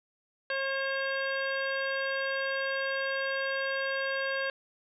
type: harmonic tone with a mistuned harmonic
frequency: 540 Hz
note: C#5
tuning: 45 cents flat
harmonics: 1 / 2 / 3 / 4 / 5 / 6 / 7 / 8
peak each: -33 / -40 / -32 / -46 / -39 / -46 / -46 / -45 dBFS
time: 0.5-4.5 s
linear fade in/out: 2 ms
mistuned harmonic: 8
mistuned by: +58 cents
effects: none